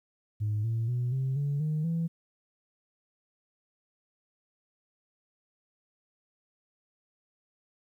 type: tone with pitch steps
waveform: sine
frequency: 105.7 / 113.94 / 122.83 / 132.41 / 142.73 / 153.86 / 165.86 Hz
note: G#2 / A#2 / B2 / C3 / D3 / D#3 / E3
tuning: +31 / -39 / -9 / +21 / -49 / -19 / +11 cents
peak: -25 dBFS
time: 0.4-2.08 s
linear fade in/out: 20 ms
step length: 240 ms
effects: tanh soft clip ceiling -24 dBFS + 11-bit